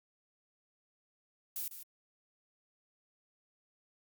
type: noise with echo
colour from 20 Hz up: violet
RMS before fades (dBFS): -38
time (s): 1.56-1.68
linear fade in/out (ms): 2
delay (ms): 150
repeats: 1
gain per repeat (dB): -9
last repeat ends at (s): 1.83
effects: Opus 48 kbps